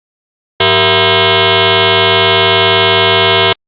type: tone with frequency modulation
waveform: sine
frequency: 1318.5 Hz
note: E6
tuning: in tune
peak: -6 dBFS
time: 0.6-3.53 s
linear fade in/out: 5 ms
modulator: 284 Hz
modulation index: 8
effects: Opus 48 kbps

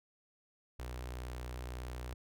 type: tone with notch filter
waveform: sawtooth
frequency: 61.74 Hz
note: B1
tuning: in tune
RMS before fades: -43 dBFS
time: 0.79-2.14 s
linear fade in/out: 5 ms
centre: 190 Hz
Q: 1.1
effects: none

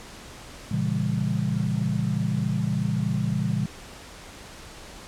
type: chord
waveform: sine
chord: A# diminished seventh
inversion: none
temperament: just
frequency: 116.54 / 139.85 / 167.82 / 201.4 Hz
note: A#2 / C#3 / E3 / G3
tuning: 0 / +16 / +31 / +47 cents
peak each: -28 dBFS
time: 0.71-3.66 s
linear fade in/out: 5 ms
effects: pink hiss -43 dBFS RMS until 5.07 s + low-pass 9000 Hz 12 dB/octave

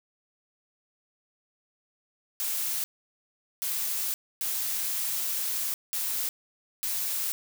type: noise bursts at uneven times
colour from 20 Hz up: blue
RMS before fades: -30 dBFS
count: 5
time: 2.4-2.84 / 3.62-4.14 / 4.41-5.74 / 5.93-6.29 / 6.83-7.32 s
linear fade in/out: 0 ms
effects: none

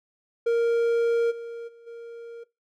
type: tone with level steps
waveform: triangle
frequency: 466.2 Hz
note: A#4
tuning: in tune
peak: -17 / -31 / -45 / -35 dBFS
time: 0.46-2.44 s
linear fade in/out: 10 ms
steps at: 1.3 / 1.67 / 1.86 s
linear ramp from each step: 20 ms
effects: noise-tail reverb RT60 0.2 s tail -19 dB re dry

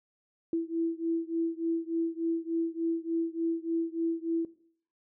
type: beating tone pair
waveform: sine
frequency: 329.6 / 333 Hz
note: E4 / E4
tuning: 0 / +18 cents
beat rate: 3.4 Hz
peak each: -31 dBFS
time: 0.53-4.45 s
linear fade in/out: 2 ms
effects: noise-tail reverb RT60 0.6 s tail -19 dB re dry

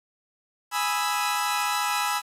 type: chord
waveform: sawtooth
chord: E major seventh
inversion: first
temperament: equal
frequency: 830.6 / 987.8 / 1244.5 / 1318.5 Hz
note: G#5 / B5 / D#6 / E6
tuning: 0 / 0 / 0 / 0 cents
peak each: -25 / -25 / -30 / -25 dBFS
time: 0.71-2.22 s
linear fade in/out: 50 ms
effects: resampled to 32000 Hz + 8-bit

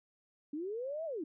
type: linear two-way sweep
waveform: sine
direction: up then down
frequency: 281 to 670 to 281 Hz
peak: -36 dBFS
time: 0.53-1.24 s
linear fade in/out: 5 ms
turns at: 1.05 s
effects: none

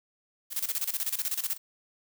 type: noise with tremolo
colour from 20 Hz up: blue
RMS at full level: -29 dBFS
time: 0.5-1.58 s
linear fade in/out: 50 ms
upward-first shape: square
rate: 16 Hz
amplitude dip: 80%
effects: none

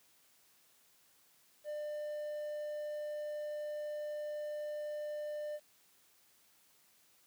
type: tone with quantisation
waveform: triangle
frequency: 598 Hz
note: D5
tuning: 31 cents sharp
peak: -36 dBFS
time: 1.64-5.6 s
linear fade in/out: 50 ms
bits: 11
effects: white hiss -68 dBFS RMS until 7.26 s + high-pass 80 Hz 12 dB/octave

